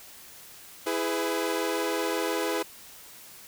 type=chord; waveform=sawtooth; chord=E major; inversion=none; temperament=equal with one note detuned; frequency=329.6 / 415.3 / 502.5 Hz; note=E4 / G#4 / B4; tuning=0 / 0 / +30 cents; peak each=-27 dBFS; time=0.86-2.63 s; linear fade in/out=10 ms; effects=white hiss -48 dBFS RMS until 3.47 s